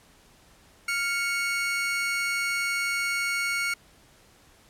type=tone pair together; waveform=40% pulse; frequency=1399.5 / 2217 Hz; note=F6 / C#7; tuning=+3 / 0 cents; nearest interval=minor sixth; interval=797 cents; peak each=-29 / -26 dBFS; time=0.88-3.74 s; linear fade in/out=5 ms; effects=pink hiss -57 dBFS RMS until 4.69 s + low-pass 12000 Hz 12 dB/octave